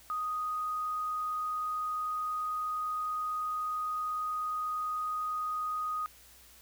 sine tone, 1244.5 Hz, D#6, in tune, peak -31 dBFS, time 0.1-6.06 s, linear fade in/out 0 ms, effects added 60 Hz sine -63 dBFS peak until 6.61 s + white hiss -57 dBFS RMS until 6.61 s

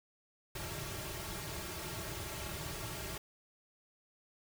pink noise with comb filter, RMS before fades -42 dBFS, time 0.55-3.18 s, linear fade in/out 5 ms, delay 4 ms, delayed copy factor -0.8, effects none

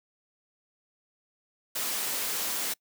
white noise, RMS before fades -31 dBFS, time 1.75-2.74 s, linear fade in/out 10 ms, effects noise-tail reverb RT60 0.1 s tail -25 dB re dry + high-pass 200 Hz 12 dB/octave

